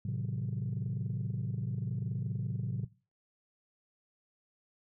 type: chord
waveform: sine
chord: A diminished seventh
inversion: none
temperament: equal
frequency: 110 / 130.81 / 155.56 / 185 Hz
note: A2 / C3 / Eb3 / Gb3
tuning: 0 / 0 / 0 / 0 cents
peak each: -35 / -35 / -40 / -38 dBFS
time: 0.05-2.85 s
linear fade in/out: 5 ms
effects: noise-tail reverb RT60 0.3 s tail -17 dB re dry + tanh soft clip ceiling -27 dBFS